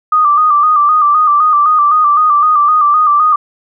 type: tone with vibrato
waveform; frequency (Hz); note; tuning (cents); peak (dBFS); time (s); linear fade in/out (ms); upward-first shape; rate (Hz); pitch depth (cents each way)
sine; 1205; D6; +44; -6; 0.12-3.36; 5; square; 3.9; 50
effects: none